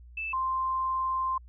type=tone pair in turn; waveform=sine; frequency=2637 / 1046.5 Hz; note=E7 / C6; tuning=0 / 0 cents; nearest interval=octave + major third; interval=1600 cents; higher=first; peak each=-31 / -26 dBFS; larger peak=second; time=0.17-0.33 / 0.33-1.38 s; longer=second; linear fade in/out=5 ms; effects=added 60 Hz sine -47 dBFS peak until 1.48 s